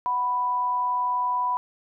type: tone pair together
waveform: sine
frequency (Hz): 741 / 989.1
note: F#5 / B5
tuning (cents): +2 / +2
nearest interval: perfect fourth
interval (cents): 500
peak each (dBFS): -34 / -22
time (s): 0.06-1.57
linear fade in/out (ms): 0
effects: none